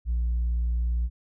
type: tone with tanh clipping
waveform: triangle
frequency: 58.9 Hz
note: A#1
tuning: 19 cents sharp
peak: -23 dBFS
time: 0.05-1.1 s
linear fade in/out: 50 ms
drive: 6 dB
effects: none